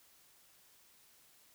silence, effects white hiss -65 dBFS RMS until 1.54 s

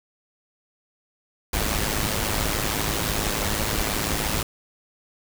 pink noise with amplitude modulation, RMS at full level -22 dBFS, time 1.53-4.43 s, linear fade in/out 5 ms, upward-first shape sine, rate 106 Hz, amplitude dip 65%, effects none

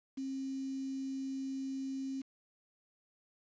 sine tone with quantisation, 268 Hz, C4, 42 cents sharp, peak -36 dBFS, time 0.17-2.22 s, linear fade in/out 10 ms, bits 9, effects resampled to 16000 Hz

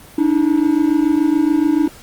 triangle tone pair together, 291.9 / 318.9 Hz, D4 / D#4, -10 / +43 cents, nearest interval major second, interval 153 cents, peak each -13 dBFS, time 0.18-1.88 s, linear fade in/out 5 ms, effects pink hiss -41 dBFS RMS until 2.02 s + Opus 24 kbps

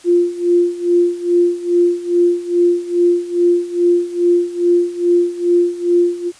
sine tone with tremolo, 349.2 Hz, F4, in tune, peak -8 dBFS, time 0.04-6.32 s, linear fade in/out 50 ms, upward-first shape sine, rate 2.4 Hz, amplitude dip 85%, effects white hiss -44 dBFS RMS until 6.39 s + resampled to 22050 Hz

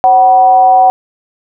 sine tone with frequency modulation, 752 Hz, F#5, 28 cents sharp, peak -3 dBFS, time 0.04-0.9 s, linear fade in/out 0 ms, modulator 217 Hz, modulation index 0.38, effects none

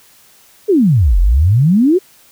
sine exponential two-way sweep, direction down then up, 447.3 to 41.12 to 395.4 Hz, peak -7 dBFS, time 0.68-1.99 s, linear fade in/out 20 ms, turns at 1.19 s, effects white hiss -47 dBFS RMS until 2.31 s

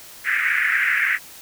pink band-pass noise, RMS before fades -20 dBFS, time 0.24-1.19 s, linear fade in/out 50 ms, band 1600 to 2200 Hz, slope 48 dB/octave, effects white hiss -42 dBFS RMS until 1.41 s

